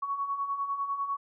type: beating tone pair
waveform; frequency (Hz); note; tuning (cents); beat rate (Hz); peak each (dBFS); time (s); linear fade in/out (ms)
sine; 1108.7 / 1118.7; C#6 / C#6; 0 / +15; 10; -37 / -30; 0.02-1.17; 10
effects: none